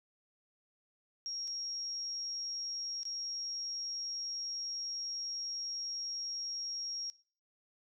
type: tone with dropouts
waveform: sine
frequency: 5590 Hz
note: F8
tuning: 1 cent sharp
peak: -37 dBFS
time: 1.26-7.1 s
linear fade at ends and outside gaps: 0 ms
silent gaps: 1.475-1.478 / 3.032-3.053 s
effects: noise-tail reverb RT60 0.4 s tail -18 dB re dry